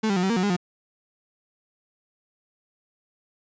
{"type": "tone with pitch steps", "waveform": "35% pulse", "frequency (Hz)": [218.9, 197.4, 179.8, 191.2, 232.4, 183, 204.2, 178.3], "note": ["A3", "G3", "F#3", "G3", "A#3", "F#3", "G#3", "F3"], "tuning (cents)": [-9, 12, -49, -43, -5, -19, -29, 36], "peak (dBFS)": -19, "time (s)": [0.03, 0.566], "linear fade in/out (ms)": 10, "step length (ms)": 67, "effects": ["resampled to 16000 Hz"]}